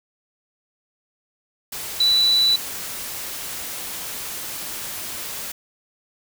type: tone in noise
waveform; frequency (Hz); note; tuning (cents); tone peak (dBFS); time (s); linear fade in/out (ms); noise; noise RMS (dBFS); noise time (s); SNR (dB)
sine; 3962; B7; +5; -14; 2-2.56; 5; white; -31; 1.72-5.52; +14
effects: none